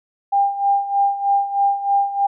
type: tone with tremolo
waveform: sine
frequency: 799 Hz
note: G5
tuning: 33 cents sharp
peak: -12 dBFS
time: 0.32-2.27 s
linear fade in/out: 10 ms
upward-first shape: sine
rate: 3.2 Hz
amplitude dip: 75%
effects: none